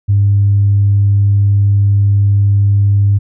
sine tone, 100.7 Hz, G2, 47 cents sharp, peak -6 dBFS, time 0.08-3.19 s, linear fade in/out 20 ms, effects tanh soft clip ceiling -2 dBFS

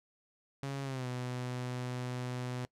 sawtooth tone with pitch glide, 137.9 to 125 Hz, C#3 to B2, -9 to +21 cents, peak -32 dBFS, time 0.63-2.65 s, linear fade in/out 0 ms, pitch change -170 cents, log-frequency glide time 0.83-1.07 s, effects noise-tail reverb RT60 0.1 s tail -22 dB re dry + low-pass 9000 Hz 12 dB/octave

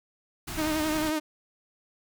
pink band-stop noise, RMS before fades -36 dBFS, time 0.47-1.1 s, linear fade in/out 10 ms, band 400 to 650 Hz, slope 96 dB/octave
sawtooth tone with vibrato, 310 Hz, D#4, 6 cents flat, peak -22 dBFS, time 0.57-1.2 s, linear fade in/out 20 ms, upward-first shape sine, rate 11 Hz, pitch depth 38 cents each way
effects none

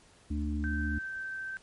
harmonic tone, 74.1 Hz, D2, 16 cents sharp, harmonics 1 / 3 / 4, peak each -31 / -36 / -37 dBFS, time 0.3-0.99 s, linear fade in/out 10 ms
sine tone, 1553 Hz, G6, 17 cents flat, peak -35 dBFS, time 0.64-1.57 s, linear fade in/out 0 ms
effects pink hiss -60 dBFS RMS until 1.62 s + MP3 48 kbps

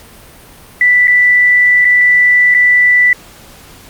sine tone with dropouts, 1975 Hz, B6, in tune, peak -5 dBFS, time 0.81-3.13 s, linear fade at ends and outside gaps 2 ms, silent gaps 1.073-1.079 / 1.847-1.851 / 2.542-2.547 s, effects pink hiss -38 dBFS RMS until 3.89 s + Opus 48 kbps

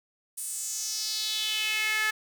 sawtooth tone with high-pass filter sweep, 431.8 Hz, A4, 33 cents flat, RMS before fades -30 dBFS, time 0.37-2.11 s, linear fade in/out 10 ms, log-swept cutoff 9700 to 1700 Hz, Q 3.5, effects none

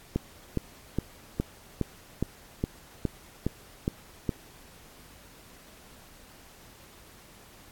click train, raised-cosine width 3 ms, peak -13 dBFS, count 11, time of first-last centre 0.16-4.292 s, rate 2.42 Hz, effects pink hiss -53 dBFS RMS until 7.71 s + AAC 64 kbps

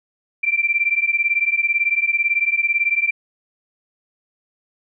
sine beating tone pair, 2346 / 2364 Hz, D7 / D7, -2 / +11 cents, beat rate 18 Hz, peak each -19 dBFS, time 0.43-3.11 s, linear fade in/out 10 ms, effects none

